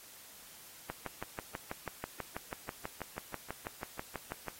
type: click train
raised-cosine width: 0.5 ms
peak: -23 dBFS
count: 23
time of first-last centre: 0.9-4.483 s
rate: 6.14 Hz
effects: white hiss -54 dBFS RMS until 4.59 s + AAC 48 kbps